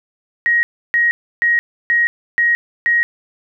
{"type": "tone bursts", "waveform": "sine", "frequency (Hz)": 1887, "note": "A#6", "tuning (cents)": 21, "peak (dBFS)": -11, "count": 6, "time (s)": [0.46, 3.03], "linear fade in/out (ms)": 0, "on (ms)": 170, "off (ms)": 310, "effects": []}